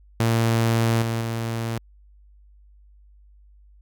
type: tone with level steps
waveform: sawtooth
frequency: 114.6 Hz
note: A#2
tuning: 29 cents flat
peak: -14 / -19 / -21 dBFS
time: 0.2-1.78 s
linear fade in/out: 0 ms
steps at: 1.02 / 1.21 s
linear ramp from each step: 2 ms
effects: added 50 Hz sine -49 dBFS peak until 3.81 s

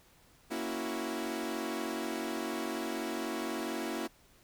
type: chord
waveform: sawtooth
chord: F# dominant seventh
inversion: first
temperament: equal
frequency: 233.1 / 277.2 / 329.6 / 370 Hz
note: A#3 / C#4 / E4 / F#4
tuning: 0 / 0 / 0 / 0 cents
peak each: -36 / -37 / -34 / -37 dBFS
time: 0.5-4.08 s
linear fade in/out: 20 ms
effects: pink hiss -63 dBFS RMS until 4.43 s

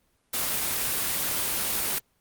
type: noise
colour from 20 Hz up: white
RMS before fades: -27 dBFS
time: 0.33-1.99 s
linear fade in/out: 10 ms
effects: pink hiss -69 dBFS RMS until 2.2 s + Opus 24 kbps

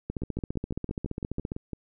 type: two click trains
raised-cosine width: 3 ms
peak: -18 / -21 dBFS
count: 22 / 10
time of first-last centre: 0.1-1.519 / 0.22-1.733 s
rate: 14.8 / 5.95 Hz
effects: none

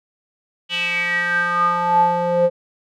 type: tone with band-pass filter sweep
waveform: square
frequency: 174.61 Hz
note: F3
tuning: in tune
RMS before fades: -18 dBFS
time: 0.69-2.5 s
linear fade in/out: 50 ms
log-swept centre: 3000 to 540 Hz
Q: 8.7
effects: none

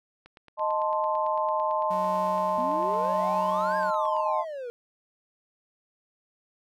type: click train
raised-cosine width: 0.3 ms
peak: -33 dBFS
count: 36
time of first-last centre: 0.26-4.166 s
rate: 8.96 Hz
type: chord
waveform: sine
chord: A diminished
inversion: second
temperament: equal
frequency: 622.3 / 880 / 1046.5 Hz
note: Eb5 / A5 / C6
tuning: 0 / 0 / 0 cents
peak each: -28 dBFS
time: 0.57-4.45 s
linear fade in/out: 50 ms
type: tone with tremolo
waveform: 45% pulse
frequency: 186.1 Hz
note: F#3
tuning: 10 cents sharp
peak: -35 dBFS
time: 1.9-3.91 s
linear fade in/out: 10 ms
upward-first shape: sine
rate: 0.87 Hz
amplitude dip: 45%
type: exponential two-way sweep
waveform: triangle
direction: up then down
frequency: 233.1 to 1661.2 to 465.3 Hz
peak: -31 dBFS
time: 2.58-4.7 s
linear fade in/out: 0 ms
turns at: 3.77 s
effects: none

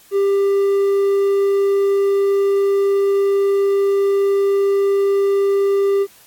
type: tone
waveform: triangle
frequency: 396.6 Hz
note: G4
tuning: 20 cents sharp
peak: -11 dBFS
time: 0.11-6.07 s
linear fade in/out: 50 ms
effects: white hiss -48 dBFS RMS until 6.26 s + AAC 64 kbps

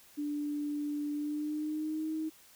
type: tone with pitch glide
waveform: sine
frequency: 293.7 to 314.8 Hz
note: D4 to D#4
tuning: 0 to +20 cents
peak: -32 dBFS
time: 0.17-2.3 s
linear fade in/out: 20 ms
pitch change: +120 cents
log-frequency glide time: 1.13-2.1 s
effects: white hiss -59 dBFS RMS until 2.55 s

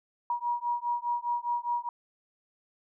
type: beating tone pair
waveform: sine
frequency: 955 / 959.9 Hz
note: A#5 / B5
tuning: +42 / -50 cents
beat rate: 4.9 Hz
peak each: -31 dBFS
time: 0.3-1.89 s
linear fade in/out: 2 ms
effects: none

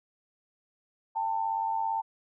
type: tone pair together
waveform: sine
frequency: 798 / 895.7 Hz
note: G5 / A5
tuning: +31 / +31 cents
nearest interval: major second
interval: 200 cents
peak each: -33 / -28 dBFS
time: 1.15-2.02 s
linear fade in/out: 20 ms
effects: none

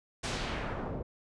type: noise with low-pass filter sweep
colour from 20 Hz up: pink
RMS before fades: -36 dBFS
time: 0.23-1.03 s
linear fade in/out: 10 ms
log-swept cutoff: 7900 to 490 Hz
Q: 1
effects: resampled to 24000 Hz

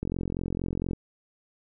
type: click train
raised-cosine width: 3 ms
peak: -17 dBFS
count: 41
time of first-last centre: 0.03-0.933 s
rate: 44.3 Hz
effects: none

